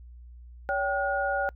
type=tone cluster; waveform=sine; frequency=565 / 779 / 1440 Hz; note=C#5 / G5 / F#6; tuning=+33 / -11 / -47 cents; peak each=-29 dBFS; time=0.69-1.49 s; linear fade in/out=0 ms; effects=noise-tail reverb RT60 0.1 s tail -26 dB re dry + added 60 Hz sine -44 dBFS peak until 1.55 s